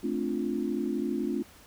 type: chord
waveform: sine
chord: D minor seventh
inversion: second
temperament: equal with one note detuned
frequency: 218.2 / 261.6 / 293.7 / 349.2 Hz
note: A3 / C4 / D4 / F4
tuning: -14 / 0 / 0 / 0 cents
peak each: -33 dBFS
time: 0.03-1.43 s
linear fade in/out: 10 ms
effects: pink hiss -54 dBFS RMS until 1.66 s